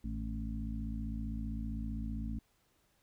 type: harmonic tone with a mistuned harmonic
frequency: 55.4 Hz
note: A1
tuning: 13 cents sharp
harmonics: 1 / 2 / 3 / 4 / 5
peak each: -38 / -45 / -48 / -41 / -47 dBFS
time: 0.04-2.39 s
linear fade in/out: 5 ms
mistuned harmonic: 3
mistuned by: -47 cents
effects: pink hiss -73 dBFS RMS until 3.02 s